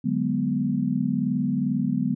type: chord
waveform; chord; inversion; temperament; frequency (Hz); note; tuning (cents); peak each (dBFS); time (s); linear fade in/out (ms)
sine; G# half-diminished seventh; second; equal; 146.83 / 185 / 207.7 / 246.9; D3 / F#3 / G#3 / B3; 0 / 0 / 0 / 0; -29 / -28 / -27 / -25; 0.04-2.15; 10
effects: none